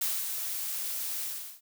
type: noise with ADSR envelope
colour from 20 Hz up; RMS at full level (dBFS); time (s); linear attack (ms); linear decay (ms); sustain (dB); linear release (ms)
blue; -29; 0.01-1.61; 6; 230; -5; 380
effects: none